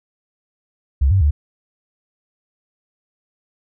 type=tone with pitch steps; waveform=sine; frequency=68.1 / 96.1 / 73.5 Hz; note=C#2 / G2 / D2; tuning=-30 / -34 / +2 cents; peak=-11 dBFS; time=1.01-1.31 s; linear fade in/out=10 ms; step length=100 ms; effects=none